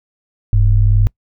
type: tone pair together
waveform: sine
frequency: 40.44 / 101.9 Hz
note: E1 / G#2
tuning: -32 / -32 cents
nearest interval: octave + major third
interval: 1600 cents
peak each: -11 dBFS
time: 0.53-1.07 s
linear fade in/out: 0 ms
effects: noise-tail reverb RT60 0.1 s tail -25 dB re dry